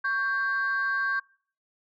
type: tone pair together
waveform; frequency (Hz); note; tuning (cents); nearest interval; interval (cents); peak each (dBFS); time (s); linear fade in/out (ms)
sine; 1115 / 1578.3; C#6 / G6; +10 / +11; tritone; 601; -29 / -24; 0.04-1.2; 10
effects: noise-tail reverb RT60 0.5 s tail -25 dB re dry + tanh soft clip ceiling -20 dBFS